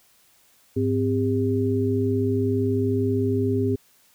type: tone cluster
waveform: sine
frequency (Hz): 103.9 / 258.6 / 400.7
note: G#2 / C4 / G4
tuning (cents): +1 / -20 / +38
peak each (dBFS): -24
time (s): 0.76-3.76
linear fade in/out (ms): 10
effects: white hiss -59 dBFS RMS until 4.14 s

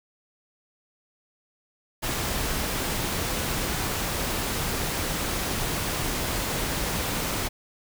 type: noise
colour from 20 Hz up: pink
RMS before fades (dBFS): -28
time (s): 2.02-7.49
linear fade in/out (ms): 20
effects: none

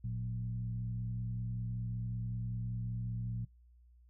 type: tone with frequency modulation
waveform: sine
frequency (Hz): 115.7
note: A#2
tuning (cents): -13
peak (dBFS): -35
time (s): 0.04-3.45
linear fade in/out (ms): 5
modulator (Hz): 65.3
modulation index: 0.71
effects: noise-tail reverb RT60 0.2 s tail -25 dB re dry + added 60 Hz sine -59 dBFS peak until 4.09 s

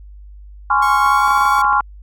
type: chord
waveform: sine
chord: Db major seventh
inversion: second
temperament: just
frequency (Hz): 831.5 / 1039.4 / 1108.7 / 1385.9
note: Ab5 / C6 / Db6 / F6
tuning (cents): +2 / -12 / 0 / -14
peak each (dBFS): -17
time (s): 0.7-1.81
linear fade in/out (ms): 5
type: tone with pitch glide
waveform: sawtooth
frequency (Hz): 1100 to 1127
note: C#6 to C#6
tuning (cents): -14 to +28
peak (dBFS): -20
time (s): 0.82-1.62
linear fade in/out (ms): 5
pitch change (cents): +42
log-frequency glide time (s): 1.01-1.29
type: clicks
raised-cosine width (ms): 0.5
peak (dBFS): -19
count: 10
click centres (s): 1.063 / 1.279 / 1.309 / 1.376 / 1.411 / 1.455 / 1.585 / 1.646 / 1.729 / 1.806
effects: added 50 Hz sine -35 dBFS peak until 2.02 s

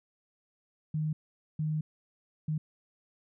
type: tone bursts at uneven times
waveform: sine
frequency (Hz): 154.5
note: D#3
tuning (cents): -12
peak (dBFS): -28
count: 3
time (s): 0.94-1.13 / 1.59-1.81 / 2.48-2.58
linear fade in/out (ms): 5
effects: none

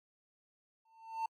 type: tone with exponential growth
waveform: triangle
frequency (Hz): 898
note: A5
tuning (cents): +35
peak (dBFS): -29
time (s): 0.85-1.26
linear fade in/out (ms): 5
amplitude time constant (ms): 89
effects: AAC 64 kbps

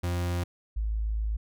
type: tone pair in turn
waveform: 40% pulse / sine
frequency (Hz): 87.7 / 53.79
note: F2 / A1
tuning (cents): +8 / -39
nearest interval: minor sixth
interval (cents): 847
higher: first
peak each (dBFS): -26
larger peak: neither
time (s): 0.03-0.44 / 0.76-1.37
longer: second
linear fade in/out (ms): 10
effects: none

